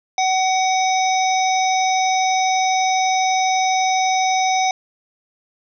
harmonic tone, 752 Hz, F#5, 28 cents sharp, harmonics 1 / 3 / 5 / 7 / 8, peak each -16 / -24 / -28 / -30 / -27 dBFS, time 0.18-4.71 s, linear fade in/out 2 ms, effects none

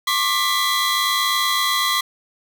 45% pulse tone cluster, 1074 / 1175 / 1989 / 3290 / 4021 Hz, C6 / D6 / B6 / G#7 / B7, +45 / +1 / +12 / -17 / +30 cents, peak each -24 dBFS, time 0.07-2.01 s, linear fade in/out 5 ms, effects none

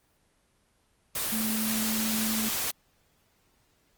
sine tone in noise, 220 Hz, A3, in tune, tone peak -29 dBFS, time 1.32-2.49 s, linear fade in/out 5 ms, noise white, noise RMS -30 dBFS, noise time 1.15-2.71 s, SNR -2 dB, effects pink hiss -68 dBFS RMS until 3.97 s + Opus 24 kbps

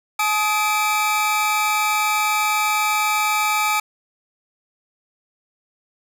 45% pulse tone cluster, 852 / 1256 / 2328 Hz, G#5 / D#6 / D7, +44 / +16 / -16 cents, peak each -22 dBFS, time 0.19-3.8 s, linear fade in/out 5 ms, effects none

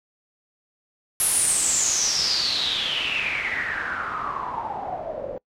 white noise with low-pass filter sweep, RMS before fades -25 dBFS, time 1.2-5.38 s, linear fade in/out 0 ms, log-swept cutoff 11000 to 520 Hz, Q 9.1, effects noise-tail reverb RT60 0.1 s tail -24 dB re dry

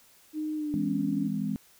sine tone with pitch glide, 307.5 to 280.4 Hz, D#4 to C#4, -20 to +20 cents, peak -29 dBFS, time 0.33-1.3 s, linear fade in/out 50 ms, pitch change -160 cents, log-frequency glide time 0.56-0.92 s
sine chord, E augmented, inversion none, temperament just, 164.81 / 206 / 257.5 Hz, E3 / G#3 / B#3, 0 / -14 / -28 cents, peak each -34 / -30 / -33 dBFS, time 0.74-1.56 s, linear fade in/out 0 ms
effects white hiss -59 dBFS RMS until 1.79 s

